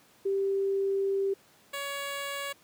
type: tone pair in turn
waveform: sine / 10% pulse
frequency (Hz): 392 / 561.5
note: G4 / C#5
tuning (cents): 0 / +22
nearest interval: tritone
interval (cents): 622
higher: second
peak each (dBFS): -25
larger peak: neither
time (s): 0.25-1.34 / 1.73-2.53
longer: first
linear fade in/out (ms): 10
effects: pink hiss -60 dBFS RMS until 2.63 s + high-pass 150 Hz 12 dB/octave